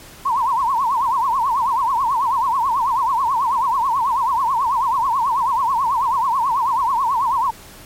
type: tone with vibrato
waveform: sine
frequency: 1000 Hz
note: B5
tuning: 21 cents sharp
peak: -15 dBFS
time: 0.25-7.51 s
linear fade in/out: 10 ms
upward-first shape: triangle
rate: 9.2 Hz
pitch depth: 230 cents each way
effects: pink hiss -41 dBFS RMS until 7.85 s + MP3 64 kbps